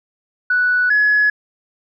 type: tone pair in turn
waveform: sine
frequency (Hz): 1480 / 1691.9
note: F#6 / G#6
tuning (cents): 0 / +32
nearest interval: major second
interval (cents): 232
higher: second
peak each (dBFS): -12 / -10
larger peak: second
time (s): 0.5-0.9 / 0.9-1.3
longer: neither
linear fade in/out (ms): 5
effects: tanh soft clip ceiling -7 dBFS